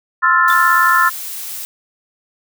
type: chord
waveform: sine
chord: F major seventh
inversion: second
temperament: equal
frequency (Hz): 1046.5 / 1318.5 / 1396.9 / 1760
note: C6 / E6 / F6 / A6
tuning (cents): 0 / 0 / 0 / 0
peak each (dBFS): -15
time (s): 0.22-1.1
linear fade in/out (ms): 20
type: noise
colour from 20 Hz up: blue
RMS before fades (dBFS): -27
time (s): 0.48-1.65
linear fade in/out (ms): 0
type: tone with exponential decay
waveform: sine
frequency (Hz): 3523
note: A7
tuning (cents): +1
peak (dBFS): -21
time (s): 0.5-0.59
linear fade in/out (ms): 1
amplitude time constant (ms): 18
effects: none